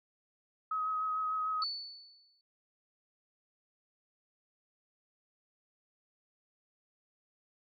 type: tone with vibrato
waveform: sine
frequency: 1269 Hz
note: D#6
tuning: 34 cents sharp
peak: -31 dBFS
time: 0.71-1.64 s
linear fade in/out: 5 ms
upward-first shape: triangle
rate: 6.7 Hz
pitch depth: 18 cents each way
type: tone with exponential decay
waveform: sine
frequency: 4469 Hz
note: C#8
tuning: 13 cents sharp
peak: -31 dBFS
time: 1.62-2.41 s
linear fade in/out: 1 ms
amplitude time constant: 170 ms
effects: none